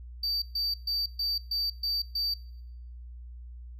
triangle tone bursts, 4629 Hz, D8, 26 cents flat, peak -26 dBFS, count 7, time 0.23-2.34 s, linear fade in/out 5 ms, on 190 ms, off 130 ms, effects noise-tail reverb RT60 0.9 s tail -22 dB re dry + added 60 Hz sine -41 dBFS peak until 3.79 s

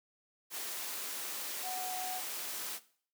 sine tone in noise, 740 Hz, F#5, in tune, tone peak -38 dBFS, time 1.62-2.22 s, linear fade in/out 50 ms, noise white, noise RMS -40 dBFS, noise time 0.5-2.8 s, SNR -1 dB, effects noise-tail reverb RT60 0.5 s tail -17 dB re dry + high-pass 300 Hz 12 dB/octave

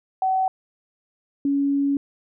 sine tone pair in turn, 757 / 280.4 Hz, F#5 / C#4, +39 / +20 cents, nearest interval octave + perfect fourth, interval 1719 cents, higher first, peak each -18 dBFS, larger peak neither, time 0.22-0.48 / 1.45-1.97 s, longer second, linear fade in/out 2 ms, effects none

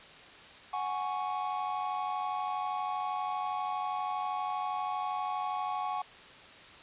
triangle chord, F# suspended second, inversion none, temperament just, 740 / 832.5 / 1110 Hz, F#5 / G#5 / C#6, 0 / +4 / +2 cents, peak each -34 dBFS, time 0.73-6.02 s, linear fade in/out 5 ms, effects white hiss -51 dBFS RMS until 6.82 s + resampled to 8000 Hz

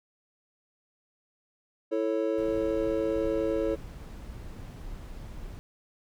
triangle chord, A major, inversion second, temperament just, 330 / 440 / 550 Hz, E4 / A4 / C#5, +2 / 0 / -14 cents, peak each -28 dBFS, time 1.91-3.76 s, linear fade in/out 20 ms
brown noise, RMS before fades -41 dBFS, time 2.38-5.59 s, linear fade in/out 0 ms
effects none

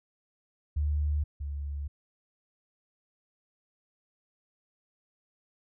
sine tone pair in turn, 74.1 / 71.62 Hz, D2 / D2, +16 / -43 cents, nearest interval minor second, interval 59 cents, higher first, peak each -25 / -32 dBFS, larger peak first, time 0.76-1.24 / 1.4-1.88 s, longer neither, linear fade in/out 10 ms, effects none

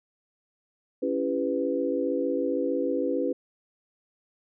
sine chord, C# half-diminished seventh, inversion none, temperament just, 277.2 / 332.6 / 399.1 / 498.9 Hz, C#4 / E4 / G4 / B4, 0 / +16 / +31 / +17 cents, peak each -29 / -31 / -32 / -28 dBFS, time 1.02-3.33 s, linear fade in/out 10 ms, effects none

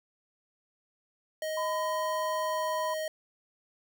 square tone, 626 Hz, D#5, 10 cents sharp, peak -32 dBFS, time 1.42-3.08 s, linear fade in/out 2 ms
sine tone with pitch glide, 1008 to 996.4 Hz, B5 to B5, +35 to +15 cents, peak -31 dBFS, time 1.57-2.94 s, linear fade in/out 5 ms, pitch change -20 cents, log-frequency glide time 2.44-2.63 s
effects none

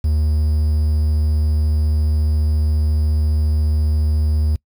triangle tone with quantisation, 76.2 Hz, D#2, 36 cents flat, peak -12 dBFS, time 0.04-4.56 s, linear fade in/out 5 ms, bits 7, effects noise-tail reverb RT60 0.1 s tail -24 dB re dry

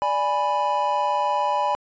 triangle chord, G# diminished, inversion second, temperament equal, 587.3 / 830.6 / 987.8 Hz, D5 / G#5 / B5, 0 / 0 / 0 cents, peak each -25 / -22 / -21 dBFS, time 0.02-1.75 s, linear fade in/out 0 ms, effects resampled to 16000 Hz

